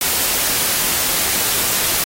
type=noise; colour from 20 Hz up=white; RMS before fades=-18 dBFS; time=0.01-2.04 s; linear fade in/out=2 ms; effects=AAC 48 kbps